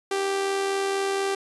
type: tone with amplitude modulation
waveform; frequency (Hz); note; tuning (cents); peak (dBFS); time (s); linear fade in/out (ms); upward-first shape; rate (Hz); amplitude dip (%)
sawtooth; 392; G4; 0; -18; 0.11-1.35; 5; sine; 84.2; 35
effects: resampled to 24000 Hz